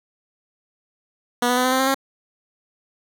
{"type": "tone with pitch steps", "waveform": "10% pulse", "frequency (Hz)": [243.3, 247.6, 251.9, 256.3, 260.8, 265.3, 270], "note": ["B3", "B3", "B3", "C4", "C4", "C4", "C#4"], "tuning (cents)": [-26, 5, 34, -36, -5, 24, -45], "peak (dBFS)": -9, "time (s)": [1.42, 1.945], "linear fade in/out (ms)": 5, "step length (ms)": 75, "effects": []}